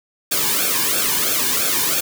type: noise with flanger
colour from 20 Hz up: white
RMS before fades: -19 dBFS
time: 0.31-2.01 s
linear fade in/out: 10 ms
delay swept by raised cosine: 1 to 1.55 ms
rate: 3 Hz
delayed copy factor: -0.8
effects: none